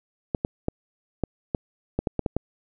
clicks, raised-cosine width 2 ms, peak -10 dBFS, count 10, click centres 0.348 / 0.449 / 0.684 / 1.237 / 1.548 / 1.99 / 2.072 / 2.193 / 2.262 / 2.366 s, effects none

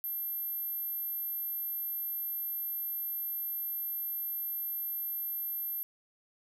sine tone, 12650 Hz, G9, 15 cents sharp, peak -33 dBFS, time 0.04-5.83 s, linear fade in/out 0 ms, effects 11-bit

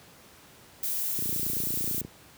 violet noise, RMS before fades -30 dBFS, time 0.83-2.01 s, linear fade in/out 2 ms
click train, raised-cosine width 3 ms, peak -24 dBFS, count 26, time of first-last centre 1.19-2.049 s, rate 29.1 Hz
effects pink hiss -53 dBFS RMS until 2.37 s + high-pass 80 Hz 12 dB/octave

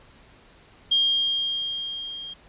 sine tone with level ramp, 3220 Hz, G7, 46 cents sharp, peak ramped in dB -16 to -34 dBFS, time 0.91-2.34 s, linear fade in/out 10 ms, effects pink hiss -53 dBFS RMS until 2.48 s + resampled to 8000 Hz

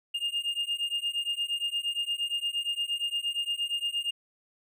triangle beating tone pair, 2821 / 2829.6 Hz, F7 / F7, +17 / +22 cents, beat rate 8.6 Hz, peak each -30 dBFS, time 0.14-4.11 s, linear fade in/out 10 ms, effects none

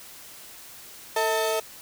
35% pulse tone cluster, 446.6 / 643 / 894 Hz, A4 / E5 / A5, +26 / -43 / +27 cents, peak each -25 dBFS, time 1.16-1.6 s, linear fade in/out 5 ms, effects white hiss -45 dBFS RMS until 1.81 s

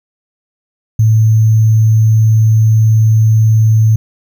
sine tone with sample-and-hold, 110.2 Hz, A2, 3 cents sharp, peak -5 dBFS, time 0.99-3.96 s, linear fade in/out 5 ms, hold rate 6300 Hz, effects none

